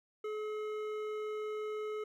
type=tone with hard clipping; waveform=sine; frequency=427.1 Hz; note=G#4; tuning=48 cents sharp; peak=-38 dBFS; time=0.24-2.04 s; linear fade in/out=5 ms; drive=11 dB; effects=none